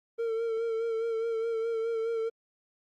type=tone with vibrato; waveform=triangle; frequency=454.6 Hz; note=A#4; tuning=43 cents flat; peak=-26 dBFS; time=0.18-2.3 s; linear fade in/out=20 ms; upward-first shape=sine; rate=4.8 Hz; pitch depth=35 cents each way; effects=Opus 32 kbps